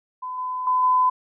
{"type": "tone with level steps", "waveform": "sine", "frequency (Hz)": 1011, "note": "B5", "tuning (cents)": 40, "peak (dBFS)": [-28, -25, -17, -15], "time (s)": [0.22, 1.1], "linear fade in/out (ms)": 10, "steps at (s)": [0.38, 0.67, 0.83], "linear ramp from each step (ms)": 2, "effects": []}